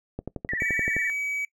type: click train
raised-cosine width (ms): 2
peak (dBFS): -18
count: 10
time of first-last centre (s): 0.19-0.966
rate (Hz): 11.6
type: tone with vibrato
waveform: sine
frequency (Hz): 1864.7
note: A#6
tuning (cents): 0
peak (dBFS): -27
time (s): 0.49-1.1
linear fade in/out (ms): 0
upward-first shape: square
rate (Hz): 18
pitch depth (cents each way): 70
type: tone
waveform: triangle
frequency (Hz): 2277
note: C#7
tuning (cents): +46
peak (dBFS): -25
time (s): 0.6-1.45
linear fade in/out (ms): 2
effects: noise-tail reverb RT60 0.1 s tail -21 dB re dry